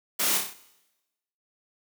white noise with echo, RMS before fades -26 dBFS, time 0.19-0.38 s, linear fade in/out 10 ms, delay 31 ms, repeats 5, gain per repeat -4 dB, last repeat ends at 0.535 s, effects noise-tail reverb RT60 1.0 s tail -18 dB re dry + high-pass 200 Hz 12 dB/octave

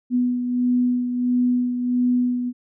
sine beating tone pair, 246.9 / 248.4 Hz, B3 / B3, 0 / +10 cents, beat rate 1.5 Hz, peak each -18 / -27 dBFS, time 0.1-2.53 s, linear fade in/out 50 ms, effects none

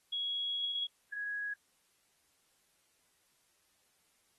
sine tone pair in turn, 3327 / 1663.5 Hz, G#7 / G#6, +2 / +2 cents, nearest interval octave, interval 1200 cents, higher first, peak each -33 / -35 dBFS, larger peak first, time 0.12-0.87 / 1.12-1.54 s, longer first, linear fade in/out 10 ms, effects white hiss -73 dBFS RMS until 4.38 s + AAC 32 kbps

